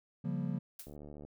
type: chord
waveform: triangle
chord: G half-diminished seventh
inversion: second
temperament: just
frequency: 141.12 / 176.4 / 196 / 235.2 Hz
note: Db3 / F3 / G3 / Bb3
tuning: +31 / +18 / 0 / +16 cents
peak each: -36 / -35 / -39 / -38 dBFS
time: 0.24-0.59 s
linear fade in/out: 10 ms
type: noise with exponential decay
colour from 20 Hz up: blue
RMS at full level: -43 dBFS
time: 0.79-0.96 s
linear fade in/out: 5 ms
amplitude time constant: 36 ms
type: click train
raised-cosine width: 2 ms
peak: -36 dBFS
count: 29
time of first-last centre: 0.87-1.25 s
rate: 73.7 Hz
effects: none